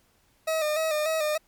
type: tone with vibrato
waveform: 40% pulse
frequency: 622.3 Hz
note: D#5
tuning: in tune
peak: -23 dBFS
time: 0.47-1.38 s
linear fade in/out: 10 ms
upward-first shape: square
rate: 3.4 Hz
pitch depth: 46 cents each way
effects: pink hiss -65 dBFS RMS until 1.47 s + MP3 96 kbps